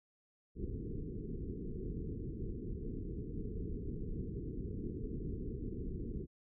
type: low-pass noise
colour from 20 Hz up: pink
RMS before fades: -41 dBFS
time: 0.55-6.27 s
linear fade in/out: 50 ms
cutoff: 450 Hz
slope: 96 dB/octave
effects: none